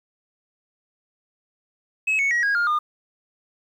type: tone with pitch steps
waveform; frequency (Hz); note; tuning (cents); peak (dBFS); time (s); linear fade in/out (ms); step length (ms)
sine; 2573 / 2214 / 1905.4 / 1639.7 / 1411.1 / 1214.3; E7 / C#7 / A#6 / G#6 / F6 / D#6; -43 / -3 / +37 / -23 / +17 / -43; -16; 2.07-2.79; 10; 120
effects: tanh soft clip ceiling -17 dBFS + 9-bit